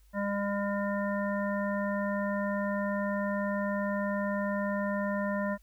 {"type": "harmonic tone", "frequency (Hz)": 201.6, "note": "G3", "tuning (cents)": 49, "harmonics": [1, 3, 5, 7, 9], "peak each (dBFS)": [-31, -33, -38, -42, -39], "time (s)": [0.13, 5.58], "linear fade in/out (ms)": 50, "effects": ["added 50 Hz sine -57 dBFS peak until 5.62 s", "white hiss -70 dBFS RMS until 5.62 s"]}